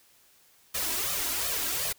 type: noise with flanger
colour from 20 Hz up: white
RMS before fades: -30 dBFS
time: 0.74-1.93 s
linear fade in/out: 10 ms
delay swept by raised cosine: 1.6 to 3.1 ms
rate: 2.7 Hz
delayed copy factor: +0.8
effects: white hiss -61 dBFS RMS until 1.98 s